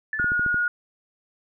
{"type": "tone with exponential decay", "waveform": "sine", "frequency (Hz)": 1746, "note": "A6", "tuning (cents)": -14, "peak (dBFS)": -23, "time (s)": [0.13, 0.47], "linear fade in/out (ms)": 2, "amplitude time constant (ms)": 73}
{"type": "tone", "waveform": "sine", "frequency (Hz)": 1442, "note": "F#6", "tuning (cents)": -45, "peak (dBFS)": -20, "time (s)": [0.19, 0.68], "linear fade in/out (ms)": 2}
{"type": "clicks", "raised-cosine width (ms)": 3, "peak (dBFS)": -21, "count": 6, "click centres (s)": [0.198, 0.244, 0.319, 0.395, 0.463, 0.544]}
{"effects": []}